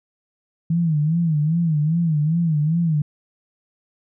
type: tone with vibrato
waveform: sine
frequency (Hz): 159.3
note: D#3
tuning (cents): +41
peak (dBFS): -16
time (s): 0.7-3.02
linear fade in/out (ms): 5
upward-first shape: sine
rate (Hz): 2.5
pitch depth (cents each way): 130
effects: none